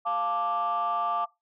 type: chord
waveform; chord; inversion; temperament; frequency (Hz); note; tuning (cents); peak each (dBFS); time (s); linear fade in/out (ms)
sine; D minor; first; equal; 698.5 / 880 / 1174.7; F5 / A5 / D6; 0 / 0 / 0; -29 / -31 / -26; 0.05-1.26; 20
effects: noise-tail reverb RT60 0.2 s tail -20 dB re dry + tanh soft clip ceiling -20 dBFS